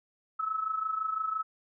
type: tone with amplitude modulation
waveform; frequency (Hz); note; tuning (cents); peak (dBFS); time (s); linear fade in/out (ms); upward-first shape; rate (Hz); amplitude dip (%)
sine; 1297; E6; -28; -26; 0.39-1.43; 10; sine; 25.9; 70
effects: none